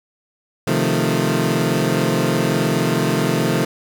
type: chord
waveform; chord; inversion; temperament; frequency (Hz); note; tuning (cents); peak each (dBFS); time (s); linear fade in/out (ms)
20% pulse; F dominant seventh; second; equal; 130.81 / 155.56 / 174.61 / 220; C3 / Eb3 / F3 / A3; 0 / 0 / 0 / 0; -17; 0.67-3.65; 5
effects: none